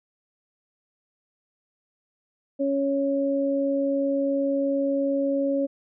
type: tone pair together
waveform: sine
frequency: 277.2 / 554.4 Hz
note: C#4 / C#5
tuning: 0 / 0 cents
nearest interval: octave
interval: 1200 cents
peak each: -24 dBFS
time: 2.59-5.67 s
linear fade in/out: 20 ms
effects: none